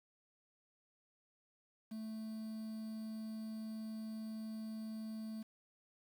triangle tone with quantisation, 219.6 Hz, A3, 3 cents flat, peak -40 dBFS, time 1.91-5.43 s, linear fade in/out 10 ms, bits 10, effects none

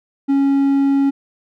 triangle tone, 276.4 Hz, C#4, 5 cents flat, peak -10 dBFS, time 0.28-1.11 s, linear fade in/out 20 ms, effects none

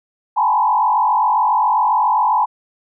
sine tone with frequency modulation, 921 Hz, A#5, 21 cents flat, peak -12 dBFS, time 0.36-2.46 s, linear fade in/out 20 ms, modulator 47.4 Hz, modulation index 2.2, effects none

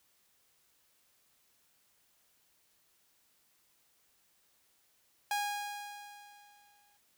sawtooth tone with exponential decay, 821 Hz, G#5, 20 cents flat, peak -26 dBFS, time 5.31-6.97 s, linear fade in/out 2 ms, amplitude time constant 360 ms, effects white hiss -71 dBFS RMS until 7.17 s

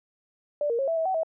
sine tone with pitch steps, 587 / 466.7 / 544 / 659 / 648 / 757 / 646 Hz, D5 / A#4 / C#5 / E5 / E5 / F#5 / E5, -1 / +2 / -33 / -1 / -30 / +39 / -35 cents, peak -23 dBFS, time 0.61-1.233 s, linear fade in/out 2 ms, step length 89 ms, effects none

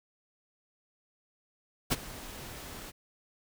pink noise with ADSR envelope, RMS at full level -25 dBFS, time 1.9-2.92 s, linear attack 23 ms, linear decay 29 ms, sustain -19 dB, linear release 27 ms, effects none

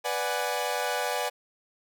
sawtooth chord, G# half-diminished seventh, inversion first, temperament equal, 493.9 / 587.3 / 740 / 830.6 Hz, B4 / D5 / F#5 / G#5, 0 / 0 / 0 / 0 cents, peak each -29 dBFS, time 0.04-1.3 s, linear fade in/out 20 ms, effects none

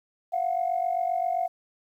sine tone pair together, 686.4 / 734 Hz, F5 / F#5, -30 / -14 cents, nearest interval minor second, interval 116 cents, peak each -26 dBFS, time 0.32-1.48 s, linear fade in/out 20 ms, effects tanh soft clip ceiling -17 dBFS + 10-bit

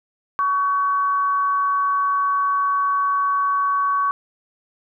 sine tone pair together, 1125 / 1527 Hz, C#6 / G6, +25 / -46 cents, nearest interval perfect fourth, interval 529 cents, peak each -17 / -29 dBFS, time 0.39-4.11 s, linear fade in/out 0 ms, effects none

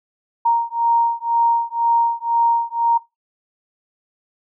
sine beating tone pair, 931 / 933 Hz, A#5 / A#5, -2 / +1 cents, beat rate 2 Hz, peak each -18 dBFS, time 0.45-2.98 s, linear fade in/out 10 ms, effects noise-tail reverb RT60 0.2 s tail -19 dB re dry

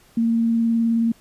sine tone with vibrato, 229.6 Hz, A#3, 26 cents flat, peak -16 dBFS, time 0.17-1.12 s, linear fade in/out 5 ms, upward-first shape sine, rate 19 Hz, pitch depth 14 cents each way, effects pink hiss -54 dBFS RMS until 1.2 s + resampled to 32000 Hz

